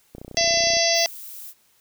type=click train; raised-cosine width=2 ms; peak=-24 dBFS; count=20; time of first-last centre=0.15-0.769 s; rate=30.7 Hz
type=harmonic tone; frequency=672 Hz; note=E5; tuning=33 cents sharp; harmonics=1 / 3 / 4 / 5 / 6 / 7 / 8 / 9; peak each=-22 / -27 / -29 / -30 / -31 / -24 / -26 / -24 dBFS; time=0.37-1.06 s; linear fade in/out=0 ms
type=noise; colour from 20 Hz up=violet; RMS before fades=-38 dBFS; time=0.93-1.54 s; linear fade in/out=50 ms
effects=white hiss -61 dBFS RMS until 1.8 s